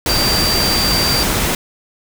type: tone in noise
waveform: sine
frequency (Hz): 4695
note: D8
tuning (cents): -1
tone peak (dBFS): -16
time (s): 0.09-1.23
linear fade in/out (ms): 2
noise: pink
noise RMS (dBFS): -17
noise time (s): 0.06-1.55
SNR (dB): -2
effects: none